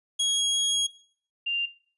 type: tone pair in turn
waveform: sawtooth / sine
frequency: 3301 / 2789 Hz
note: G#7 / F7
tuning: -11 / -3 cents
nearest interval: minor third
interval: 292 cents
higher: first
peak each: -19 / -25 dBFS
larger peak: first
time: 0.19-0.87 / 1.46-1.66 s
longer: first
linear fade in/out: 10 ms
effects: noise-tail reverb RT60 0.5 s tail -19 dB re dry + resampled to 24000 Hz